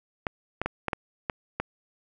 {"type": "clicks", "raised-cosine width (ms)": 0.5, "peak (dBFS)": -12, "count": 7, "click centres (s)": [0.268, 0.616, 0.66, 0.883, 0.932, 1.298, 1.6], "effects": []}